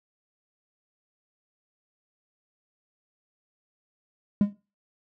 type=tone with exponential decay; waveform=triangle; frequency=204.4 Hz; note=G#3; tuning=27 cents flat; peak=-11 dBFS; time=4.41-4.53 s; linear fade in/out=2 ms; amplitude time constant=26 ms; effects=noise-tail reverb RT60 0.3 s tail -18 dB re dry + tanh soft clip ceiling -10 dBFS